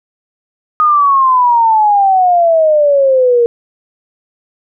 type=exponential sweep; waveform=sine; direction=down; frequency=1244.5 to 466.2 Hz; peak=-6 dBFS; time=0.8-3.46 s; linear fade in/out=0 ms; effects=none